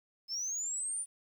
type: linear sweep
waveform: sine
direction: up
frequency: 5160 to 9440 Hz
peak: -32 dBFS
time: 0.28-1.06 s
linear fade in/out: 50 ms
effects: tanh soft clip ceiling -31 dBFS + 11-bit